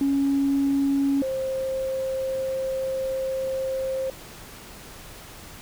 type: tone pair in turn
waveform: sine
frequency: 277.2 / 528.6 Hz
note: C#4 / C5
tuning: 0 / +18 cents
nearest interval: major seventh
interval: 1118 cents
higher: second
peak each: -18 / -24 dBFS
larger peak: first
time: 0.01-1.22 / 1.22-4.1 s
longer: second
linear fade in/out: 2 ms
effects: tanh soft clip ceiling -15 dBFS + pink hiss -43 dBFS RMS until 5.61 s